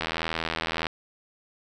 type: click train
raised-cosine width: 0.3 ms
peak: -11 dBFS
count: 71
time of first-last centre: 0.01-0.868 s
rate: 81.6 Hz
effects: none